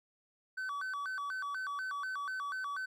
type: tone with vibrato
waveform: triangle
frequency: 1318.5 Hz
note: E6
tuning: in tune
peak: -34 dBFS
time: 0.57-2.86 s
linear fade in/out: 10 ms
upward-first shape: square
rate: 4.1 Hz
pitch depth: 250 cents each way
effects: none